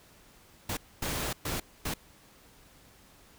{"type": "noise bursts at uneven times", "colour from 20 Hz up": "pink", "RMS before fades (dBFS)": -33, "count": 4, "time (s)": [[0.69, 0.77], [1.02, 1.33], [1.45, 1.6], [1.85, 1.94]], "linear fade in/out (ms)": 5, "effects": ["pink hiss -58 dBFS RMS until 3.38 s"]}